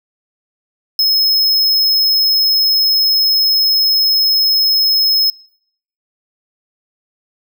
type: tone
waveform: square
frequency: 5170 Hz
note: E8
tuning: 34 cents flat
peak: -10 dBFS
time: 0.99-5.3 s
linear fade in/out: 2 ms
effects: noise-tail reverb RT60 0.7 s tail -26 dB re dry